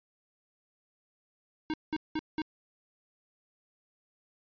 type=tone bursts; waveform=square; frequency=311.7 Hz; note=D#4; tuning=3 cents sharp; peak=-30 dBFS; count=4; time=1.7-2.418 s; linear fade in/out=0 ms; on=37 ms; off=190 ms; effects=resampled to 11025 Hz